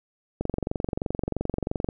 click train, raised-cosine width 2 ms, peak -13 dBFS, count 35, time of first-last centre 0.41-1.888 s, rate 23 Hz, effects none

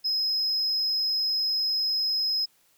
sine tone, 5110 Hz, D#8, 45 cents sharp, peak -21 dBFS, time 0.04-2.46 s, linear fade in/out 20 ms, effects tanh soft clip ceiling -22 dBFS + white hiss -64 dBFS RMS until 2.77 s

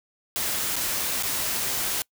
white noise with dropouts, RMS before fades -27 dBFS, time 0.36-2.02 s, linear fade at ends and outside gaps 0 ms, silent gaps 0.757-0.764 / 1.225-1.233 s, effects noise-tail reverb RT60 0.1 s tail -25 dB re dry

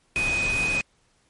sine tone in noise, 2500 Hz, D#7, 8 cents sharp, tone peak -22 dBFS, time 0.16-0.81 s, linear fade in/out 0 ms, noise pink, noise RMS -31 dBFS, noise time 0.16-0.81 s, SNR +6 dB, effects pink hiss -65 dBFS RMS until 1.29 s + MP3 48 kbps

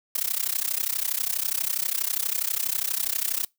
blue noise with amplitude modulation, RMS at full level -23 dBFS, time 0.15-3.45 s, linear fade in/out 5 ms, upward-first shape sine, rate 32.3 Hz, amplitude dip 95%, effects noise-tail reverb RT60 0.2 s tail -25 dB re dry

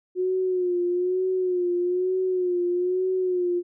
sine tone with vibrato, 362.7 Hz, F#4, 34 cents flat, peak -21 dBFS, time 0.15-3.63 s, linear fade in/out 50 ms, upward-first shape sine, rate 1.1 Hz, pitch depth 52 cents each way, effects none

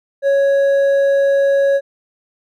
sine tone with hard clipping, 554.4 Hz, C#5, in tune, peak -12 dBFS, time 0.22-1.81 s, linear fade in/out 50 ms, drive 4 dB, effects none

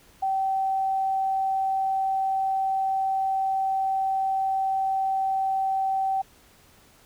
sine tone, 771 Hz, G5, 29 cents flat, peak -22 dBFS, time 0.22-6.22 s, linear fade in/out 10 ms, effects pink hiss -56 dBFS RMS until 7.05 s

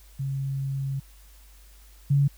sine tone pair in turn, 136.3 / 140.94 Hz, C#3 / C#3, -29 / +29 cents, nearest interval minor second, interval 58 cents, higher second, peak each -26 / -17 dBFS, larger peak second, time 0.19-1 / 2.1-2.28 s, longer first, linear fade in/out 10 ms, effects added 50 Hz sine -49 dBFS peak until 2.37 s + white hiss -57 dBFS RMS until 2.37 s

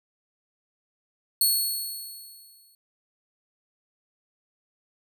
10% pulse tone with exponential decay, 4362 Hz, C#8, 29 cents flat, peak -11 dBFS, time 1.41-2.75 s, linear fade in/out 2 ms, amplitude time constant 290 ms, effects none

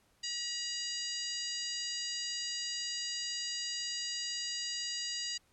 harmonic tone, 958 Hz, A#5, 47 cents sharp, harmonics 2 / 3 / 4 / 5 / 6 / 7 / 8, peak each -46 / -43 / -46 / -38 / -50 / -43 / -48 dBFS, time 0.23-5.38 s, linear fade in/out 10 ms, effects pink hiss -70 dBFS RMS until 5.52 s + low-pass 12000 Hz 12 dB/octave

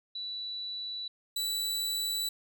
sine / sawtooth tone pair in turn, 3951 / 3951 Hz, B7 / B7, 0 / 0 cents, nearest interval unison, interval 0 cents, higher neither, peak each -35 / -27 dBFS, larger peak second, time 0.15-1.08 / 1.36-2.29 s, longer neither, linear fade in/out 5 ms, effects none

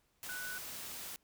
sine tone in noise, 1486 Hz, F#6, 7 cents sharp, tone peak -41 dBFS, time 0.29-0.58 s, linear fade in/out 0 ms, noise white, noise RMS -45 dBFS, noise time 0.23-1.16 s, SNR +1 dB, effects pink hiss -75 dBFS RMS until 1.23 s

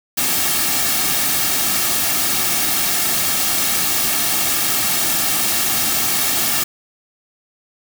white noise with comb filter, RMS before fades -18 dBFS, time 0.17-6.64 s, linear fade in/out 10 ms, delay 2 ms, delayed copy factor -0.55, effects none

